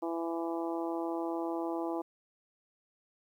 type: harmonic tone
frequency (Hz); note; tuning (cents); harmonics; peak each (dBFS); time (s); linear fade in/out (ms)
166.9; E3; +22; 2 / 3 / 4 / 5 / 6 / 7; -34 / -41 / -40 / -41 / -44 / -49; 0.02-2.02; 10
effects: 11-bit